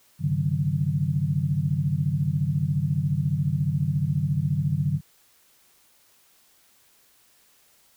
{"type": "tone cluster", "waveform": "sine", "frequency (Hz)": [96.7, 136.8, 151.1, 187.9], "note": ["G2", "C#3", "D3", "F#3"], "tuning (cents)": [-23, -23, 50, 27], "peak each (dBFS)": [-31, -26, -24, -32], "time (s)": [0.19, 5.01], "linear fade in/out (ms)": 50, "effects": ["white hiss -60 dBFS RMS until 7.96 s"]}